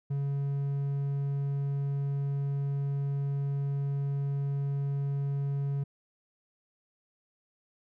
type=tone; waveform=triangle; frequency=140 Hz; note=C#3; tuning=18 cents sharp; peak=-26 dBFS; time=0.1-5.84 s; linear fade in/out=10 ms; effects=none